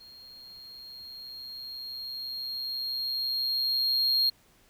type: tone with level ramp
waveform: triangle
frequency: 4242 Hz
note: C8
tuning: 23 cents sharp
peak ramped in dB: -47 to -20 dBFS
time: 0-4.3 s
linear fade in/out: 10 ms
effects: pink hiss -62 dBFS RMS until 4.69 s